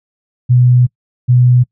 sine tone pair in turn, 124.1 / 124.1 Hz, B2 / B2, +9 / +9 cents, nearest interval unison, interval 0 cents, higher neither, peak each -5 dBFS, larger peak neither, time 0.49-0.87 / 1.28-1.64 s, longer first, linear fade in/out 20 ms, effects noise-tail reverb RT60 0.1 s tail -25 dB re dry

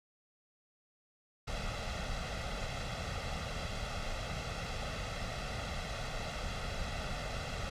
pink noise with comb filter, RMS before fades -38 dBFS, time 1.47-7.7 s, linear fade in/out 10 ms, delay 1.5 ms, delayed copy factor +0.7, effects low-pass 5000 Hz 12 dB/octave

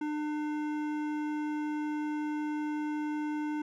triangle tone with hard clipping, 300.9 Hz, D4, 42 cents sharp, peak -33 dBFS, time 0.01-3.62 s, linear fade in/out 5 ms, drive 17 dB, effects none

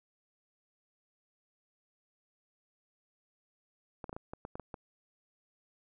clicks, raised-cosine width 1 ms, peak -27 dBFS, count 9, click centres 4.042 / 4.094 / 4.129 / 4.165 / 4.335 / 4.451 / 4.555 / 4.597 / 4.742 s, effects none

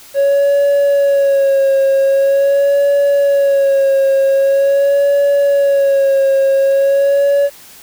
triangle tone with vibrato, 554.4 Hz, C#5, in tune, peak -6 dBFS, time 0.14-7.5 s, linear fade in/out 50 ms, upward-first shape sine, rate 0.44 Hz, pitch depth 37 cents each way, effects tanh soft clip ceiling -3 dBFS + white hiss -39 dBFS RMS until 7.82 s

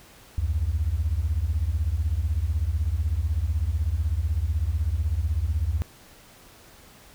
sine beating tone pair, 69.8 / 85.8 Hz, C#2 / F2, +13 / -30 cents, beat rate 16 Hz, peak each -24 / -24 dBFS, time 0.38-5.82 s, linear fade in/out 0 ms, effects tanh soft clip ceiling -16 dBFS + pink hiss -51 dBFS RMS until 7.14 s

